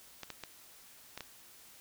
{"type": "clicks", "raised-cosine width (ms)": 0.2, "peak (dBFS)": -24, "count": 5, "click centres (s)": [0.233, 0.303, 0.437, 1.176, 1.207], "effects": ["white hiss -57 dBFS RMS until 1.8 s"]}